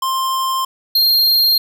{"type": "tone pair in turn", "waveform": "square", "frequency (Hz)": [1052, 4208], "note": ["C6", "C8"], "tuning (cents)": [9, 9], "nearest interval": "2 octaves", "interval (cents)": 2400, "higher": "second", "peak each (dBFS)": [-17, -11], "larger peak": "second", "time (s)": [[0.02, 0.65], [0.95, 1.58]], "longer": "neither", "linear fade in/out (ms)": 5, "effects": []}